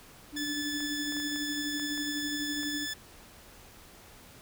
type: tone with tremolo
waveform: sine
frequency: 293.7 Hz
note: D4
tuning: in tune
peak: -32 dBFS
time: 0.32-2.87 s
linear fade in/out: 50 ms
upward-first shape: sine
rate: 12 Hz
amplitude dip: 50%
type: tone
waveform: 15% pulse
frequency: 1736 Hz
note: A6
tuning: 24 cents flat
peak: -27 dBFS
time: 0.36-2.94 s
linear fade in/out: 10 ms
type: clicks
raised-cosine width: 0.5 ms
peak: -31 dBFS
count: 8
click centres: 0.805 / 1.123 / 1.167 / 1.201 / 1.36 / 1.797 / 1.977 / 2.632 s
effects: pink hiss -53 dBFS RMS until 4.41 s